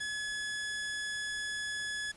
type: tone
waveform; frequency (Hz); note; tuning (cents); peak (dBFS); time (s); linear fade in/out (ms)
sawtooth; 1700; G#6; +40; -31; 0-2.12; 10
effects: pink hiss -57 dBFS RMS until 2.16 s + resampled to 24000 Hz